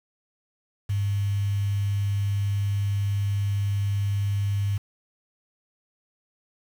sine tone with quantisation, 100.6 Hz, G2, 45 cents sharp, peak -22 dBFS, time 0.89-4.78 s, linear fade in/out 10 ms, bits 7, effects none

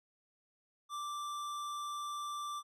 sine tone with hard clipping, 1174.7 Hz, D6, in tune, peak -40 dBFS, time 0.89-2.63 s, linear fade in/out 50 ms, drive 15 dB, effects none

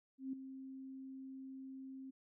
sine tone with ADSR envelope, 265.5 Hz, C4, 25 cents sharp, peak -37 dBFS, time 0.18-2.11 s, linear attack 150 ms, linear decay 5 ms, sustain -10 dB, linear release 14 ms, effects none

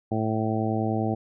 harmonic tone, 110 Hz, A2, in tune, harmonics 1 / 2 / 3 / 4 / 5 / 6 / 7, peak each -28 / -28 / -30 / -34 / -36 / -34 / -32 dBFS, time 0.11-1.15 s, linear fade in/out 10 ms, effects none

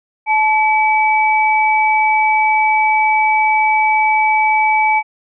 sine tone pair together, 865.6 / 2291 Hz, A5 / D7, -29 / -44 cents, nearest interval octave + perfect fourth, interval 1685 cents, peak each -12 / -15 dBFS, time 0.26-5.03 s, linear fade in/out 50 ms, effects none

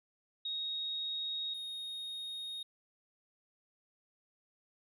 sine / triangle tone pair in turn, 3755 / 3725 Hz, A#7 / A#7, +12 / -2 cents, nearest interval unison, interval 14 cents, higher first, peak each -35 / -38 dBFS, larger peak first, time 0.45-1.54 / 1.54-2.63 s, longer neither, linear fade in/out 5 ms, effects none

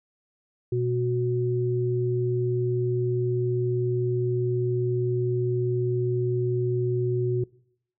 sine tone pair together, 122.38 / 367.2 Hz, B2 / F#4, -15 / -13 cents, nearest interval octave + perfect fifth, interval 1902 cents, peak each -25 dBFS, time 0.72-7.44 s, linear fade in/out 5 ms, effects noise-tail reverb RT60 0.7 s tail -23 dB re dry

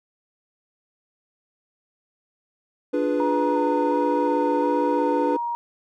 triangle chord, D diminished seventh, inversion none, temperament equal, 293.7 / 349.2 / 415.3 / 493.9 Hz, D4 / F4 / Ab4 / Cb5, 0 / 0 / 0 / 0 cents, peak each -22 / -27 / -27 / -22 dBFS, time 2.93-5.37 s, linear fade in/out 10 ms
sine tone with vibrato, 932.3 Hz, A#5, in tune, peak -24 dBFS, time 3.2-5.55 s, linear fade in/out 0 ms, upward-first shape square, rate 1.4 Hz, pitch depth 24 cents each way
effects none

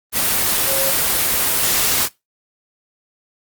sine tone in noise, 541 Hz, C#5, 42 cents flat, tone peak -21 dBFS, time 0.65-0.94 s, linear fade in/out 50 ms, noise white, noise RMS -17 dBFS, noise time 0.12-2.09 s, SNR -7 dB, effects noise-tail reverb RT60 0.2 s tail -20 dB re dry + Opus 24 kbps

